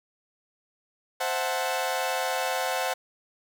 sawtooth chord, F# half-diminished seventh, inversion second, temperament equal, 523.3 / 659.3 / 740 / 880 Hz, C5 / E5 / F#5 / A5, 0 / 0 / 0 / 0 cents, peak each -27 / -30 / -26 / -30 dBFS, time 1.2-2.94 s, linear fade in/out 10 ms, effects none

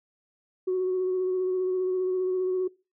sine tone with vibrato, 370 Hz, F#4, in tune, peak -22 dBFS, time 0.67-2.68 s, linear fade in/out 10 ms, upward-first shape sine, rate 15 Hz, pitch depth 19 cents each way, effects noise-tail reverb RT60 0.3 s tail -23 dB re dry + tanh soft clip ceiling -20 dBFS

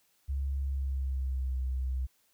sine tone with pitch glide, 68.6 to 64.38 Hz, C#2 to C2, -17 to -27 cents, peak -29 dBFS, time 0.28-2.07 s, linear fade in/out 20 ms, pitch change -110 cents, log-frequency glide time 0.62-1.56 s, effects white hiss -70 dBFS RMS until 2.33 s

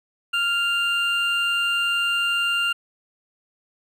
triangle tone pair together, 1396.9 / 2791 Hz, F6 / F7, 0 / -2 cents, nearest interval octave, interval 1198 cents, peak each -22 / -20 dBFS, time 0.33-2.73 s, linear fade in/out 10 ms, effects none

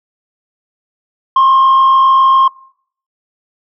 sine tone with frequency modulation, 1066 Hz, C6, 32 cents sharp, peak -3 dBFS, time 1.36-2.48 s, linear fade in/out 5 ms, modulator 47.2 Hz, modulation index 0.4, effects noise-tail reverb RT60 0.6 s tail -25 dB re dry + tanh soft clip ceiling -4 dBFS

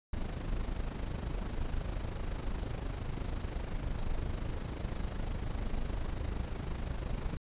brown noise with amplitude modulation, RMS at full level -33 dBFS, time 0.13-7.37 s, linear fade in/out 2 ms, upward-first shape sine, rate 25.7 Hz, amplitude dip 60%, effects resampled to 8000 Hz

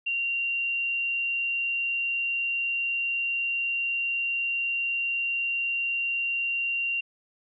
sine tone, 2764 Hz, F7, 19 cents flat, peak -25 dBFS, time 0.06-7.01 s, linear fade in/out 10 ms, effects none

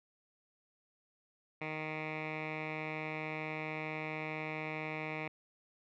10% pulse tone with low-pass filter, 155.56 Hz, D#3, in tune, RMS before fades -40 dBFS, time 1.61-5.28 s, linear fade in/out 5 ms, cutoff 2300 Hz, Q 4.1, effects none

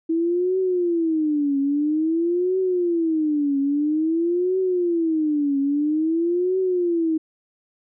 sine tone with vibrato, 322.8 Hz, E4, 36 cents flat, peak -18 dBFS, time 0.09-7.18 s, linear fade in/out 10 ms, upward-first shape triangle, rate 0.5 Hz, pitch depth 280 cents each way, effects none

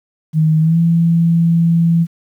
sine tone with pitch glide, 157.1 to 167.41 Hz, D#3 to E3, +17 to +27 cents, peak -9 dBFS, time 0.33-2.07 s, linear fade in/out 50 ms, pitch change +110 cents, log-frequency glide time 0.6-0.78 s, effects 8-bit

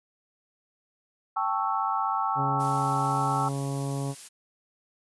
sine chord, A dominant seventh, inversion third, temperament equal, 784 / 880 / 1108.7 / 1318.5 Hz, G5 / A5 / C#6 / E6, 0 / 0 / 0 / 0 cents, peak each -30 dBFS, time 1.36-3.49 s, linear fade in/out 10 ms
harmonic tone, 138.59 Hz, C#3, in tune, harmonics 1 / 2 / 3 / 4 / 5 / 6 / 7 / 8, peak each -29 / -35 / -39 / -41 / -43 / -45 / -46 / -47 dBFS, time 2.35-4.15 s, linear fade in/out 50 ms
blue noise, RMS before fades -41 dBFS, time 2.59-4.29 s, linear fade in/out 20 ms
effects resampled to 24000 Hz

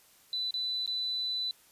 sine tone with dropouts, 3991 Hz, B7, 17 cents sharp, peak -30 dBFS, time 0.33-1.51 s, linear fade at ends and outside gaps 1 ms, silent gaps 0.508-0.54 / 0.861-0.876 s, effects white hiss -61 dBFS RMS until 1.71 s + resampled to 32000 Hz

